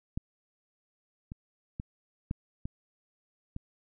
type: clicks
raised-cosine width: 5 ms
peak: -20 / -27 / -23 / -19 / -23 / -25 dBFS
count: 6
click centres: 0.175 / 1.319 / 1.799 / 2.311 / 2.655 / 3.564 s
effects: none